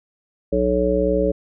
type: harmonic tone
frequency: 61.7 Hz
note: B1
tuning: 1 cent flat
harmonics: 1 / 3 / 5 / 7 / 9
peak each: -25 / -25 / -24 / -21 / -20 dBFS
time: 0.52-1.32 s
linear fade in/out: 10 ms
effects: none